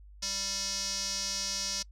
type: tone with band-pass filter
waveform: square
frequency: 196 Hz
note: G3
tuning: in tune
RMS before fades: -34 dBFS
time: 0.22-1.83 s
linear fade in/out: 10 ms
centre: 5400 Hz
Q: 4.4
effects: noise-tail reverb RT60 0.1 s tail -26 dB re dry + added 50 Hz sine -49 dBFS peak until 1.91 s